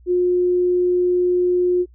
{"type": "tone", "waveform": "sine", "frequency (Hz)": 358.2, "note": "F4", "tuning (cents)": 44, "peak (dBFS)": -14, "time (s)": [0.06, 1.86], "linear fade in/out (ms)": 50, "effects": ["noise-tail reverb RT60 0.1 s tail -26 dB re dry", "added 60 Hz sine -45 dBFS peak until 1.94 s"]}